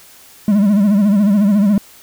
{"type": "tone with vibrato", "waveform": "triangle", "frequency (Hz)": 203.8, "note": "G#3", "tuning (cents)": -32, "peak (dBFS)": -7, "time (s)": [0.48, 1.78], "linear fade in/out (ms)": 2, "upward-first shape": "sine", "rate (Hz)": 14, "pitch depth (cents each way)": 95, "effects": ["white hiss -43 dBFS RMS until 2.02 s"]}